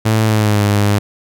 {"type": "tone with pitch glide", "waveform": "sawtooth", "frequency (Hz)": [110, 102.63], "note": ["A2", "G#2"], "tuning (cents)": [0, -20], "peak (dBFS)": -7, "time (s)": [0.05, 0.99], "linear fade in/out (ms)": 10, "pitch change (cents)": -120, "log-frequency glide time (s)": [0.25, 0.63], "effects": []}